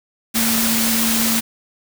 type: tone in noise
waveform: sine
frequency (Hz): 227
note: A#3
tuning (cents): -46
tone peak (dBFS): -20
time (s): 0.34-1.41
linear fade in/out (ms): 20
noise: white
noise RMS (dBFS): -19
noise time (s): 0.34-1.41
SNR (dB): -4
effects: none